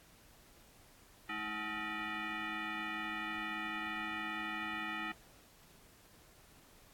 sine tone with frequency modulation, 319.8 Hz, D#4, 48 cents sharp, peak -37 dBFS, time 1.29-5.12 s, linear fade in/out 5 ms, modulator 533 Hz, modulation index 4.5, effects pink hiss -62 dBFS RMS until 6.93 s + AAC 64 kbps

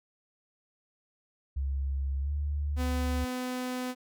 sine tone with pitch glide, 68.3 to 72.78 Hz, C#2 to D2, -25 to -15 cents, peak -28 dBFS, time 1.56-3.25 s, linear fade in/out 10 ms, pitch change +110 cents, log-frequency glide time 2.21-2.31 s
sawtooth tone, 252.2 Hz, B3, 36 cents sharp, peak -28 dBFS, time 2.76-3.95 s, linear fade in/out 50 ms
effects none

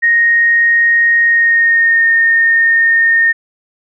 sine tone with pitch glide, 1864.7 to 1834.8 Hz, A#6 to A#6, 0 to -28 cents, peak -7 dBFS, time 0.02-3.33 s, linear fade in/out 20 ms, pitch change -28 cents, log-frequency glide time 1.23-2.07 s, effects none

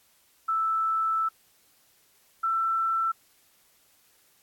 sine tone pair in turn, 1318.5 / 1336.1 Hz, E6 / E6, 0 / +23 cents, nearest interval unison, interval 23 cents, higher second, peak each -23 dBFS, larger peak neither, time 0.48-1.29 / 2.43-3.12 s, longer first, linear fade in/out 10 ms, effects white hiss -63 dBFS RMS until 4.42 s + AAC 64 kbps

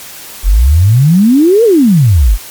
sine exponential two-way sweep, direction up then down, 41.45 to 482.6 to 41.45 Hz, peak -3 dBFS, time 0.43-2.38 s, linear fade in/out 50 ms, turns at 1.64 s, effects white hiss -29 dBFS RMS until 2.5 s + MP3 96 kbps

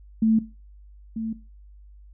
sine tone pair in turn, 221.5 / 223.2 Hz, A3 / A3, +12 / +25 cents, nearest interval unison, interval 13 cents, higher second, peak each -16 / -26 dBFS, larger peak first, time 0.22-0.39 / 1.16-1.33 s, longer neither, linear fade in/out 5 ms, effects noise-tail reverb RT60 0.3 s tail -17 dB re dry + added 50 Hz sine -45 dBFS peak until 2.13 s

